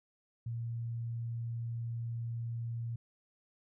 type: tone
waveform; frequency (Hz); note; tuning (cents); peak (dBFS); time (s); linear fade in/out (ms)
sine; 116.54; A#2; 0; -35; 0.46-2.96; 5
effects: none